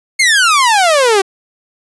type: exponential sweep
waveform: sawtooth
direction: down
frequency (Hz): 2203 to 375.1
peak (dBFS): -4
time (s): 0.19-1.22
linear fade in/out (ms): 10
effects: resampled to 24000 Hz